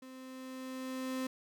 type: tone with level ramp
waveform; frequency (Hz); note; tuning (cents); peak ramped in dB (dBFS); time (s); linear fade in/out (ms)
35% pulse; 259.7; C4; -13; -47 to -32; 0.02-1.27; 5
effects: none